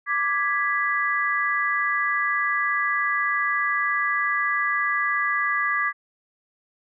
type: chord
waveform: sine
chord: G# diminished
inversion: second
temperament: equal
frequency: 1174.7 / 1661.2 / 1975.5 Hz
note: D6 / G#6 / B6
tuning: 0 / 0 / 0 cents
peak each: -25 dBFS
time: 0.06-5.93 s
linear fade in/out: 50 ms
effects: none